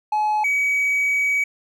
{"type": "tone pair in turn", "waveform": "triangle", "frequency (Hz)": [850, 2269], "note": ["G#5", "C#7"], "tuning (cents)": [40, 40], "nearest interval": "octave + perfect fourth", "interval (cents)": 1700, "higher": "second", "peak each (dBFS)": -15, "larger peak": "neither", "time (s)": [[0.12, 0.44], [0.44, 1.44]], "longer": "second", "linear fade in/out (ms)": 5, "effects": ["tanh soft clip ceiling -11 dBFS"]}